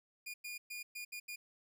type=tone bursts at uneven times; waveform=sawtooth; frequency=2430 Hz; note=D#7; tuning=42 cents flat; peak=-39 dBFS; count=6; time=0.26-0.34 / 0.44-0.58 / 0.7-0.83 / 0.95-1.05 / 1.12-1.2 / 1.28-1.36 s; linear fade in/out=10 ms; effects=none